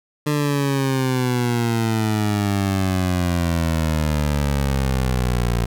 20% pulse exponential sweep, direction down, 150 to 57.6 Hz, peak -13 dBFS, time 0.26-5.66 s, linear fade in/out 10 ms, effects none

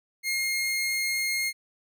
sawtooth tone, 2137 Hz, C7, 36 cents sharp, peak -22 dBFS, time 0.23-1.53 s, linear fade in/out 50 ms, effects none

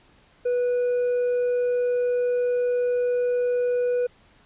sine tone with hard clipping, 490.6 Hz, B4, 12 cents flat, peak -21 dBFS, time 0.45-4.07 s, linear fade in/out 10 ms, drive 2 dB, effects pink hiss -57 dBFS RMS until 4.45 s + resampled to 8000 Hz

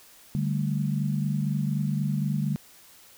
sine chord, D suspended fourth, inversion none, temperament equal, 146.83 / 196 / 220 Hz, D3 / G3 / A3, 0 / 0 / 0 cents, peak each -26 / -29 / -32 dBFS, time 0.35-2.56 s, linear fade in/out 0 ms, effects white hiss -53 dBFS RMS until 3.17 s

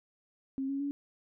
sine tone with pitch steps, 268.5 / 275.9 / 283.5 Hz, C4 / C#4 / C#4, +45 / -8 / +39 cents, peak -31 dBFS, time 0.58-0.91 s, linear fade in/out 0 ms, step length 110 ms, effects none

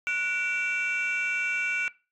sine tone cluster, 1469 / 2320 / 2711 Hz, F#6 / D7 / E7, -13 / -22 / +48 cents, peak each -29 / -26 / -31 dBFS, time 0.07-1.88 s, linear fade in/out 0 ms, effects noise-tail reverb RT60 0.3 s tail -20 dB re dry + tanh soft clip ceiling -21 dBFS

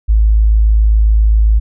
sine tone, 53.7 Hz, A1, 41 cents flat, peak -6 dBFS, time 0.08-1.6 s, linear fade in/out 20 ms, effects none

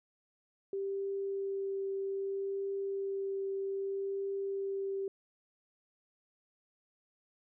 sine tone with vibrato, 392 Hz, G4, in tune, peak -33 dBFS, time 0.73-5.08 s, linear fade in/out 2 ms, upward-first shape triangle, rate 0.63 Hz, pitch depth 9 cents each way, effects none

